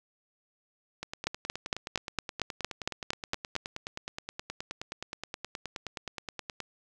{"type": "two click trains", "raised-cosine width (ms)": 0.2, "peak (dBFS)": [-19, -11], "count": [54, 11], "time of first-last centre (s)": [[1.03, 6.603], [1.27, 3.564]], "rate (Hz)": [9.51, 4.36], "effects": []}